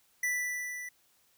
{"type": "tone with level ramp", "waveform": "square", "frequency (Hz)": 1975.5, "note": "B6", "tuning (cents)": 0, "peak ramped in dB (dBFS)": [-28, -40], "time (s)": [0.23, 0.89], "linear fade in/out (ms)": 5, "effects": ["white hiss -68 dBFS RMS until 1.37 s"]}